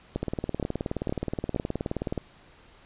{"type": "two click trains", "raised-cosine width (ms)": 2, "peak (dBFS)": [-14, -15], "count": [4, 38], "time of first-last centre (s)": [[0.16, 1.562], [0.23, 2.177]], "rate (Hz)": [2.14, 19], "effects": ["pink hiss -55 dBFS RMS until 2.85 s", "resampled to 8000 Hz"]}